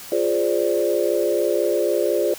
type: chord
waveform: sine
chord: D half-diminished seventh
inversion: first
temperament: equal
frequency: 349.2 / 415.3 / 523.3 / 587.3 Hz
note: F4 / Ab4 / C5 / D5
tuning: 0 / 0 / 0 / 0 cents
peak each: -23 dBFS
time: 0.12-2.34 s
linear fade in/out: 2 ms
effects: white hiss -38 dBFS RMS until 2.38 s